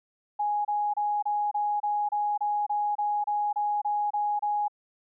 sine tone bursts, 830.6 Hz, G#5, in tune, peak -24 dBFS, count 15, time 0.39-4.682 s, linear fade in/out 10 ms, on 260 ms, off 28 ms, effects none

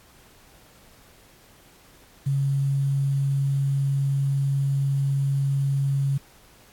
sine tone with quantisation, 138.1 Hz, C#3, 6 cents flat, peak -20 dBFS, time 2.26-6.18 s, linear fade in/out 10 ms, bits 8, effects pink hiss -54 dBFS RMS until 6.72 s + AAC 64 kbps

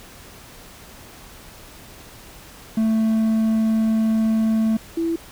triangle / sine tone pair in turn, 221.3 / 331.6 Hz, A3 / E4, +10 / +10 cents, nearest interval perfect fifth, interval 700 cents, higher second, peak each -14 / -19 dBFS, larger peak first, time 2.77-4.77 / 4.97-5.16 s, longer first, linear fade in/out 5 ms, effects pink hiss -43 dBFS RMS until 5.31 s

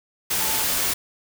sine tone in noise, 880 Hz, A5, in tune, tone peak -33 dBFS, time 0.4-0.64 s, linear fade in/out 10 ms, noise white, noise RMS -23 dBFS, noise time 0.3-0.94 s, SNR -13 dB, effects none

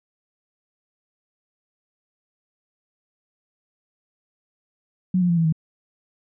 sine tone with pitch steps, 183.7 / 177.14 / 170.81 / 164.7 / 158.82 Hz, F#3 / F3 / F3 / E3 / D#3, -12 / +25 / -38 / -1 / +36 cents, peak -16 dBFS, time 5.14-5.525 s, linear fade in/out 5 ms, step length 77 ms, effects none

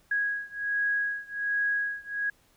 sine beating tone pair, 1654 / 1655.3 Hz, G#6 / G#6, -8 / -6 cents, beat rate 1.3 Hz, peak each -29 / -30 dBFS, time 0.11-2.3 s, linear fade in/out 5 ms, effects pink hiss -64 dBFS RMS until 2.56 s

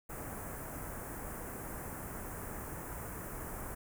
pink band-stop noise, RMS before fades -43 dBFS, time 0.09-3.75 s, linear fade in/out 10 ms, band 1800 to 8300 Hz, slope 24 dB/octave, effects none

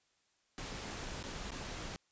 pink noise with dropouts, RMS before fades -43 dBFS, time 0.58-1.96 s, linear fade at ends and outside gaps 0 ms, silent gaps 1.228-1.239 / 1.506-1.518 s, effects white hiss -75 dBFS RMS until 2.11 s + resampled to 16000 Hz

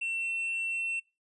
triangle tone with tanh clipping, 2701 Hz, E7, 42 cents sharp, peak -31 dBFS, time 0.01-1 s, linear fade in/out 10 ms, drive 7 dB, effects noise-tail reverb RT60 0.3 s tail -23 dB re dry + resampled to 24000 Hz

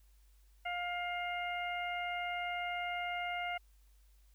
harmonic tone, 706 Hz, F5, 19 cents sharp, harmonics 1 / 2 / 3 / 4, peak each -38 / -44 / -40 / -46 dBFS, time 0.65-3.58 s, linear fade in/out 10 ms, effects added 50 Hz sine -61 dBFS peak until 4.34 s + white hiss -74 dBFS RMS until 4.34 s

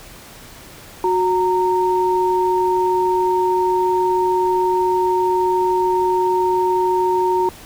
sine tone pair together, 366.4 / 923.3 Hz, F#4 / A#5, -17 / -17 cents, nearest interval octave + major third, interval 1600 cents, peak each -17 dBFS, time 1.04-7.49 s, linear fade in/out 2 ms, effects pink hiss -40 dBFS RMS until 7.65 s

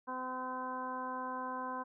harmonic tone, 255.8 Hz, C4, 39 cents flat, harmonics 1 / 2 / 3 / 4 / 5 / 6, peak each -45 / -46 / -46 / -39 / -52 / -48 dBFS, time 0.07-1.84 s, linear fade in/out 20 ms, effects none

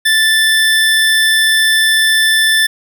25% pulse tone, 1762 Hz, A6, 2 cents sharp, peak -5 dBFS, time 0.05-2.67 s, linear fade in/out 10 ms, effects none

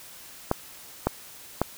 clicks, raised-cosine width 1 ms, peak -7 dBFS, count 3, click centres 0.514 / 1.07 / 1.616 s, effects white hiss -46 dBFS RMS until 1.77 s

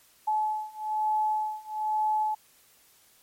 sine beating tone pair, 858 / 859.1 Hz, A5 / A5, -44 / -42 cents, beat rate 1.1 Hz, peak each -29 / -28 dBFS, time 0.27-2.35 s, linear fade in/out 10 ms, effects white hiss -60 dBFS RMS until 3.22 s + MP3 64 kbps

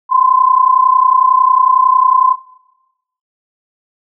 sine tone pair together, 1015.5 / 1046.5 Hz, B5 / C6, +48 / 0 cents, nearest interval minor second, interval 52 cents, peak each -10 dBFS, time 0.09-2.36 s, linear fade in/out 50 ms, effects noise-tail reverb RT60 0.9 s tail -18 dB re dry

